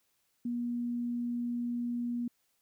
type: tone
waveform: sine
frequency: 240 Hz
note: B3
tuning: 49 cents flat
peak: -31 dBFS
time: 0.45-2.28 s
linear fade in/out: 5 ms
effects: white hiss -75 dBFS RMS until 2.61 s